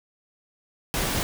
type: noise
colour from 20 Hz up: pink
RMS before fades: -26 dBFS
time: 0.94-1.23 s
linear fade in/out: 0 ms
effects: none